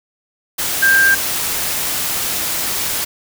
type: tone in noise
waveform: sine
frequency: 1588 Hz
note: G6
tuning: 22 cents sharp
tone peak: -9 dBFS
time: 0.82-1.15 s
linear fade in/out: 10 ms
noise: white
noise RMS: -20 dBFS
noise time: 0.58-3.05 s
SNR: +8 dB
effects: none